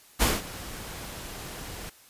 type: noise with ADSR envelope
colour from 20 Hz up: pink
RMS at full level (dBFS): -21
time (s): 0.19-1.9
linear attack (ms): 31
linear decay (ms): 190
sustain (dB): -18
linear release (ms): 11
effects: white hiss -55 dBFS RMS until 2.09 s + resampled to 32000 Hz